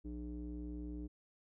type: tone with low-pass filter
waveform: square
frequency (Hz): 60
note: B1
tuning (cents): -49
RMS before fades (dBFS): -44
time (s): 0.04-1.08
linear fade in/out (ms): 20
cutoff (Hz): 330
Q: 7
effects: none